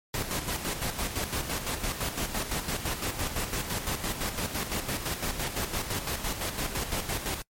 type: noise with tremolo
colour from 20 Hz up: pink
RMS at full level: -30 dBFS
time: 0.14-7.42 s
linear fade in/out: 2 ms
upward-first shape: square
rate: 5.9 Hz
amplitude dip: 55%
effects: noise-tail reverb RT60 0.1 s tail -24 dB re dry + MP3 64 kbps